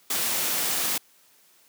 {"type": "noise", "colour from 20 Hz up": "white", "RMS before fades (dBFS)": -26, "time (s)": [0.1, 0.98], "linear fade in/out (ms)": 5, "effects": ["white hiss -59 dBFS RMS until 1.68 s", "high-pass 150 Hz 12 dB/octave"]}